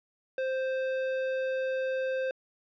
triangle tone with hard clipping, 523.3 Hz, C5, in tune, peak -30 dBFS, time 0.38-2.31 s, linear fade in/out 2 ms, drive 18 dB, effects low-pass 3000 Hz 12 dB/octave

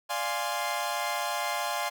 sawtooth chord, D half-diminished seventh, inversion none, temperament equal, 587.3 / 698.5 / 830.6 / 1046.5 Hz, D5 / F5 / Ab5 / C6, 0 / 0 / 0 / 0 cents, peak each -33 / -30 / -30 / -30 dBFS, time 0.09-1.9 s, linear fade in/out 20 ms, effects none

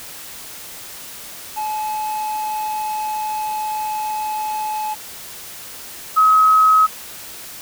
triangle / sine tone pair in turn, 857 / 1275.2 Hz, A5 / D#6, -46 / +42 cents, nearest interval perfect fifth, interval 688 cents, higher second, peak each -19 / -9 dBFS, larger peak second, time 1.56-4.95 / 6.16-6.87 s, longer first, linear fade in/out 20 ms, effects white hiss -35 dBFS RMS until 7.61 s

